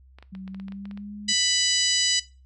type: clicks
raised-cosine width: 0.3 ms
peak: -30 dBFS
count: 11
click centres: 0.186 / 0.226 / 0.351 / 0.478 / 0.546 / 0.599 / 0.683 / 0.722 / 0.855 / 0.912 / 0.975 s
type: tone with pitch glide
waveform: sine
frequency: 189.6 to 206.8 Hz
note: F#3 to G#3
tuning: +43 to -7 cents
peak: -35 dBFS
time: 0.32-1.33 s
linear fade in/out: 10 ms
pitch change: +150 cents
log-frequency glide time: 0.44-1.15 s
type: harmonic tone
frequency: 990 Hz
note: B5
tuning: 4 cents sharp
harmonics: 2 / 3 / 4 / 5 / 6 / 7 / 8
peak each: -31 / -27 / -27 / -25 / -30 / -31 / -30 dBFS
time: 1.28-2.2 s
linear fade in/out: 10 ms
effects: noise-tail reverb RT60 0.3 s tail -18 dB re dry + added 65 Hz sine -50 dBFS peak until 2.45 s